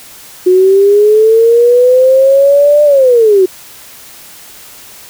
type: linear two-way sweep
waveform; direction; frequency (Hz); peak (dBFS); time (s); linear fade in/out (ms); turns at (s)
sine; up then down; 361.7 to 596 to 361.7; -3; 0.46-3.46; 10; 2.84
effects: white hiss -34 dBFS RMS until 5.09 s